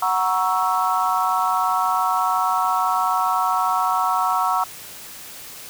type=chord; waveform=sine; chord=F# dominant seventh; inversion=none; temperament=equal with one note detuned; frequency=740 / 942.6 / 1108.7 / 1318.5 Hz; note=F#5 / A#5 / C#6 / E6; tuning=0 / +19 / 0 / 0 cents; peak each=-23 dBFS; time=0.02-4.64 s; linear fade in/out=5 ms; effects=white hiss -38 dBFS RMS until 5.69 s